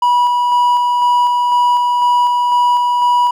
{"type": "tone with tremolo", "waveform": "triangle", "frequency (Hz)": 975, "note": "B5", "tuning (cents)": -23, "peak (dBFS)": -7, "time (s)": [0.02, 3.31], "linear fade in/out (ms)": 5, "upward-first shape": "square", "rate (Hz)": 2, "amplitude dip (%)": 25, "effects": []}